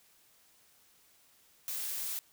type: noise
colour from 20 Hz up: blue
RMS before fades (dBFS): -37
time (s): 1.68-2.19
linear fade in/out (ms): 0
effects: white hiss -65 dBFS RMS until 2.32 s